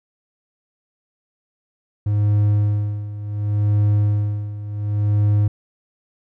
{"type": "tone with tremolo", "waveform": "triangle", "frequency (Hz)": 103.83, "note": "G#2", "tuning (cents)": 0, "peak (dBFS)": -11, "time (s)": [2.06, 5.48], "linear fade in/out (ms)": 5, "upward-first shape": "sine", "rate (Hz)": 0.69, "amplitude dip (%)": 80, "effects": []}